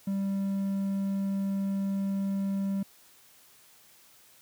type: tone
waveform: triangle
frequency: 196 Hz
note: G3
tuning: in tune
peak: -25 dBFS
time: 0.07-2.83 s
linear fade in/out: 5 ms
effects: white hiss -58 dBFS RMS until 4.41 s + high-pass 60 Hz 12 dB/octave